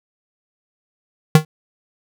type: tone with exponential decay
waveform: square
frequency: 155.56 Hz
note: D#3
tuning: in tune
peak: -3 dBFS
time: 1.35-1.45 s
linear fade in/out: 2 ms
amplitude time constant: 21 ms
effects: none